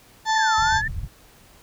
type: harmonic tone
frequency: 879 Hz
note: A5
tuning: 2 cents flat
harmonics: 1 / 2 / 4 / 5 / 6 / 7 / 8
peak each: -19 / -25 / -31 / -33 / -35 / -36 / -37 dBFS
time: 0.25-0.82 s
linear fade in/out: 50 ms
type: exponential two-way sweep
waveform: sine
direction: down then up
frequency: 1821 to 1272 to 1821 Hz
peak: -23 dBFS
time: 0.35-0.88 s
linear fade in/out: 5 ms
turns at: 0.56 s
type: low-pass noise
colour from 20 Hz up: pink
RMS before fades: -31 dBFS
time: 0.57-1.08 s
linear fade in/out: 10 ms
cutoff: 140 Hz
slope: 24 dB/octave
effects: pink hiss -52 dBFS RMS until 1.62 s